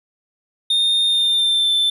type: tone with pitch glide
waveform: triangle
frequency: 3654 to 3538 Hz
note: A#7 to A7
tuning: -35 to +9 cents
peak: -13 dBFS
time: 0.7-1.9 s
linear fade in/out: 5 ms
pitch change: -56 cents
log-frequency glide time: 1.06-1.72 s
effects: none